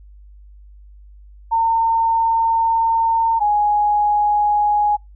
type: tone pair in turn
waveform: sine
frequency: 909 / 832.2 Hz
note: A#5 / G#5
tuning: -44 / +3 cents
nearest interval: major second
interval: 153 cents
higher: first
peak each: -13 dBFS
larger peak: neither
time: 1.51-3.4 / 3.4-4.97 s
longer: first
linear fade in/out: 20 ms
effects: noise-tail reverb RT60 0.2 s tail -26 dB re dry + added 50 Hz sine -40 dBFS peak until 5.15 s